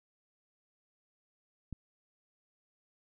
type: click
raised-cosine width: 5 ms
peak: -28 dBFS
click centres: 1.727 s
effects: none